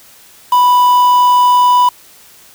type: tone with quantisation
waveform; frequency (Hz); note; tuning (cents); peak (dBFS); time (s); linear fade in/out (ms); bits
triangle; 987.8; B5; 0; -4; 0.52-1.89; 5; 4
effects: white hiss -42 dBFS RMS until 2.54 s